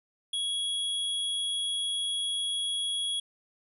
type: tone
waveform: square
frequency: 3331 Hz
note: G#7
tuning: 4 cents sharp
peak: -29 dBFS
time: 0.33-3.2 s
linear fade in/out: 5 ms
effects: resampled to 32000 Hz